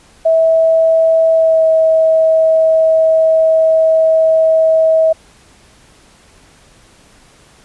sine tone with pitch glide, 650 to 642.5 Hz, E5 to E5, -24 to -45 cents, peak -7 dBFS, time 0.25-5.13 s, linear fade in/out 10 ms, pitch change -21 cents, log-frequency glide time 1.32-1.67 s, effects pink hiss -46 dBFS RMS until 7.64 s + resampled to 24000 Hz

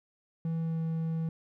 triangle tone with pitch glide, 163.7 to 162.48 Hz, E3 to E3, -12 to -25 cents, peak -27 dBFS, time 0.45-1.29 s, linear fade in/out 2 ms, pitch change -13 cents, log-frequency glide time 0.6-0.81 s, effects none

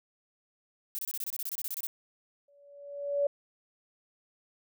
violet noise bursts, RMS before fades -35 dBFS, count 15, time 0.95-1.869 s, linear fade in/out 0 ms, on 37 ms, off 26 ms
sine tone with exponential growth, 570 Hz, C#5, 48 cents sharp, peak -22 dBFS, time 2.48-3.27 s, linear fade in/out 5 ms, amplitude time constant 170 ms
effects none

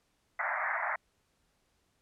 white band-pass noise, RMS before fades -33 dBFS, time 0.39-0.96 s, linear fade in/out 5 ms, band 610 to 2100 Hz, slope 96 dB/octave, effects pink hiss -74 dBFS RMS until 2.01 s + low-pass 11000 Hz 12 dB/octave

